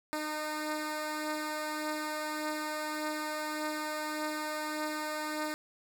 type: beating tone pair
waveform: 10% pulse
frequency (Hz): 305.2 / 306.9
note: D#4 / D#4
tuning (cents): -33 / -24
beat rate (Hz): 1.7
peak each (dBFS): -26 / -34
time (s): 0.13-5.54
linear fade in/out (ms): 0
effects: none